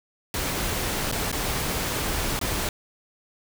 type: noise with dropouts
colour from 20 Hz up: pink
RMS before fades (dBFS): -27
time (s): 0.34-2.69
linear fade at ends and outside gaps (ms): 1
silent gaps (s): 1.115-1.124 / 1.316-1.326 / 2.391-2.413
effects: none